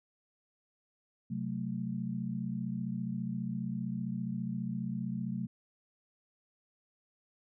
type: chord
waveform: sine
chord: F# diminished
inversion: second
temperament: equal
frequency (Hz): 130.81 / 185 / 220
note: C3 / F#3 / A3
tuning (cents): 0 / 0 / 0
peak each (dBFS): -39 / -37 / -37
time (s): 1.3-5.47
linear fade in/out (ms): 10
effects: none